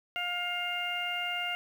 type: harmonic tone with a mistuned harmonic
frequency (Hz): 709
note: F5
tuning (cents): +26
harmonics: 1 / 2 / 3 / 4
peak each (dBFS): -38 / -38 / -36 / -34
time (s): 0.16-1.55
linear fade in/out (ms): 0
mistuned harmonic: 4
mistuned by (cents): -22
effects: 9-bit